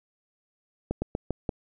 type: slowing click train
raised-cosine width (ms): 2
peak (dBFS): -14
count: 5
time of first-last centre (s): 0.91-1.492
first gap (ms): 110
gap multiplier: 1.19
effects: none